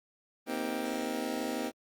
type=chord; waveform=25% pulse; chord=C minor seventh; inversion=third; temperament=just; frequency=235.5 / 261.6 / 314 / 392.4 Hz; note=Bb3 / C4 / Eb4 / G4; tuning=+18 / 0 / +16 / +2 cents; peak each=-34 / -33 / -34 / -38 dBFS; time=0.46-1.72 s; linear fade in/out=50 ms; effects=Opus 32 kbps